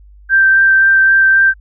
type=tone with vibrato; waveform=sine; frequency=1568 Hz; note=G6; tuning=in tune; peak=-6 dBFS; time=0.29-1.54 s; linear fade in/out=50 ms; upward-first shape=sine; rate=3.8 Hz; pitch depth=10 cents each way; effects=added 50 Hz sine -38 dBFS peak until 1.6 s